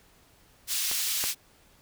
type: high-pass noise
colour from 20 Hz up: pink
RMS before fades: -29 dBFS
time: 0.67-1.35 s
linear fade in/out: 50 ms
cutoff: 3600 Hz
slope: 12 dB/octave
type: clicks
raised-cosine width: 0.5 ms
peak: -21 / -17 dBFS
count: 2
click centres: 0.914 / 1.24 s
effects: pink hiss -60 dBFS RMS until 1.81 s